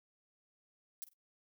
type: noise with echo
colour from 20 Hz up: violet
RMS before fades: -43 dBFS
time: 1.02-1.04 s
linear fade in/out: 0 ms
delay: 47 ms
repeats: 2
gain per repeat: -14 dB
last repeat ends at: 1.134 s
effects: noise-tail reverb RT60 0.1 s tail -21 dB re dry